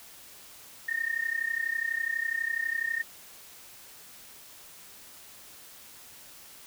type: tone with amplitude modulation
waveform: sine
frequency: 1835 Hz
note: A#6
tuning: 28 cents flat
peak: -24 dBFS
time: 0.88-3.03 s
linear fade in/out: 10 ms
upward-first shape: sine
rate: 32.1 Hz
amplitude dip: 85%
effects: white hiss -50 dBFS RMS until 6.66 s